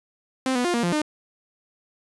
sawtooth tone with pitch steps, 261.2 / 246.3 / 351.9 / 236.2 / 174 / 303.3 Hz, C4 / B3 / F4 / A#3 / F3 / D#4, -3 / -5 / +13 / +23 / -6 / -44 cents, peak -17 dBFS, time 0.46-1.018 s, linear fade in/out 2 ms, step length 93 ms, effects resampled to 24000 Hz

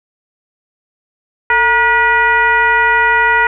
sine tone with frequency modulation, 1443 Hz, F#6, 44 cents flat, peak -8 dBFS, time 1.5-3.47 s, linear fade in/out 2 ms, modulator 498 Hz, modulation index 1.4, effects none

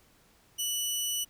15% pulse tone, 2960 Hz, F#7, in tune, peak -22 dBFS, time 0.58-1.25 s, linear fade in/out 20 ms, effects pink hiss -63 dBFS RMS until 1.29 s

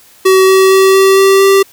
square tone with pitch steps, 378.8 / 381.2 / 383.6 / 386.1 / 388.6 / 391 Hz, F#4 / G4 / G4 / G4 / G4 / G4, +41 / -48 / -37 / -26 / -15 / -4 cents, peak -5 dBFS, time 0.25-1.63 s, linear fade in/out 10 ms, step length 230 ms, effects white hiss -43 dBFS RMS until 1.72 s

